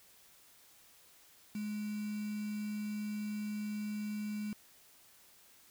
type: tone with quantisation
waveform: sine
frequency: 210 Hz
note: G#3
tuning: 19 cents sharp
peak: -36 dBFS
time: 1.55-4.53 s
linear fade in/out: 2 ms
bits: 8
effects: white hiss -62 dBFS RMS until 5.7 s